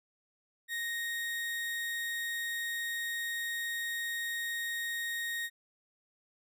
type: tone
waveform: 35% pulse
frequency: 1864.7 Hz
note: A#6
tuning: in tune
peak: -32 dBFS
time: 0.68-5.5 s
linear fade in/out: 50 ms
effects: none